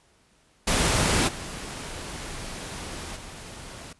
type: noise with level steps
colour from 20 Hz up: pink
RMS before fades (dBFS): -22 / -36 / -41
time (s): 0.67-3.93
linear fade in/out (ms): 5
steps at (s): 1.27 / 3.15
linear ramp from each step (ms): 20
effects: pink hiss -62 dBFS RMS until 3.99 s + resampled to 24000 Hz